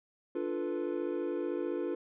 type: chord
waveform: triangle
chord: B half-diminished seventh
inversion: first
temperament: equal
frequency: 293.7 / 349.2 / 440 / 493.9 Hz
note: D4 / F4 / A4 / B4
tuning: 0 / 0 / 0 / 0 cents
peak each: -36 / -33 / -37 / -37 dBFS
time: 0.35-1.95 s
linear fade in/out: 5 ms
effects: resampled to 8000 Hz